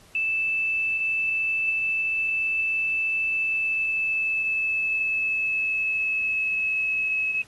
sine tone with pitch glide, 2637 to 2577 Hz, E7 to E7, 0 to -40 cents, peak -22 dBFS, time 0.15-7.42 s, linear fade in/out 2 ms, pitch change -40 cents, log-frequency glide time 3.31-7.09 s, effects pink hiss -54 dBFS RMS until 7.47 s + AAC 32 kbps

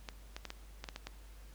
clicks, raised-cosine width 0.2 ms, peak -24 dBFS, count 8, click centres 0.088 / 0.365 / 0.453 / 0.504 / 0.841 / 0.888 / 0.961 / 1.07 s, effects added 50 Hz sine -51 dBFS peak until 1.54 s + pink hiss -62 dBFS RMS until 1.54 s

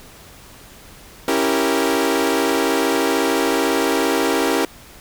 sawtooth chord, C# diminished seventh, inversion none, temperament equal with one note detuned, 276.1 / 329.6 / 392 / 466.2 Hz, C#4 / E4 / G4 / Bb4, -7 / 0 / 0 / 0 cents, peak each -18 dBFS, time 1.28-4.65 s, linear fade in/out 2 ms, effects pink hiss -43 dBFS RMS until 5 s

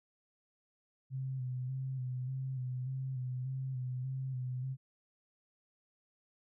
sine tone with vibrato, 129.4 Hz, C3, 19 cents flat, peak -35 dBFS, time 1.1-4.77 s, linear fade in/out 50 ms, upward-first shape square, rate 1.7 Hz, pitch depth 37 cents each way, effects none

